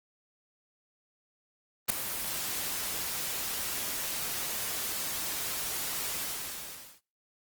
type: noise with ADSR envelope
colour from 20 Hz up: white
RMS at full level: -22 dBFS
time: 1.88-7.01 s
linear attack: 21 ms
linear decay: 4 ms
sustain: -12 dB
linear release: 870 ms
effects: noise-tail reverb RT60 0.4 s tail -25 dB re dry + Opus 24 kbps